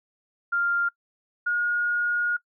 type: tone pair in turn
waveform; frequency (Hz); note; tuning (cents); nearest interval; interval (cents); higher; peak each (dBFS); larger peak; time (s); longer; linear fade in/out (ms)
sine; 1396.9 / 1435.3; F6 / F6; 0 / +47; unison; 47; second; -21; neither; 0.52-0.89 / 1.46-2.37; second; 10
effects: noise-tail reverb RT60 0.1 s tail -23 dB re dry